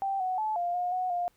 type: tone with pitch steps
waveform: sine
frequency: 782 / 742 / 864 / 700 / 715 / 736 / 705 Hz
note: G5 / F#5 / A5 / F5 / F5 / F#5 / F5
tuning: -4 / +5 / -32 / +4 / +41 / -9 / +16 cents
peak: -27 dBFS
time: 0.02-1.28 s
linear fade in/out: 0 ms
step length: 180 ms
effects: pink hiss -68 dBFS RMS until 1.36 s